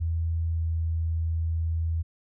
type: tone with pitch glide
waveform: sine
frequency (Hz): 82.41 to 81.84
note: E2 to E2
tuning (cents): 0 to -12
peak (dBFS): -24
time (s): 0-2.03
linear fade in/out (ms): 20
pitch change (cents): -12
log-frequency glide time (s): 0.51-0.61
effects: none